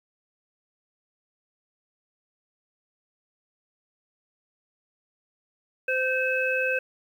harmonic tone, 517 Hz, C5, 21 cents flat, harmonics 1 / 3 / 5, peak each -27 / -27 / -27 dBFS, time 5.88-6.79 s, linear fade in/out 5 ms, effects 9-bit

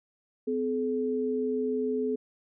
sine tone pair together, 255 / 428.3 Hz, C4 / A4, -44 / -47 cents, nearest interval major sixth, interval 897 cents, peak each -30 / -28 dBFS, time 0.47-2.16 s, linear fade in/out 10 ms, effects none

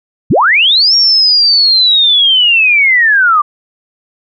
sine linear two-way sweep, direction up then down, 65.41 to 5590 to 1156 Hz, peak -5 dBFS, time 0.3-3.42 s, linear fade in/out 10 ms, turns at 0.95 s, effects none

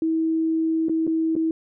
sine tone with dropouts, 322.7 Hz, E4, 37 cents flat, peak -19 dBFS, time 0.02-1.51 s, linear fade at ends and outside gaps 2 ms, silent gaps 0.885-0.895 / 1.068-1.075 / 1.354-1.363 s, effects none

